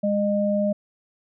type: tone pair together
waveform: sine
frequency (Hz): 205.3 / 611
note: G#3 / D#5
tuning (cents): -20 / -32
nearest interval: octave + perfect fifth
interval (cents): 1888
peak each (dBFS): -22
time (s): 0.03-0.73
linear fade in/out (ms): 10
effects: none